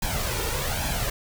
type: noise with flanger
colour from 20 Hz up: pink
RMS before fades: -27 dBFS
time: 0.02-1.1 s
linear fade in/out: 5 ms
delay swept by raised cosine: 1.2 to 2.2 ms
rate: 1.2 Hz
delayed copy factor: +0.65
effects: none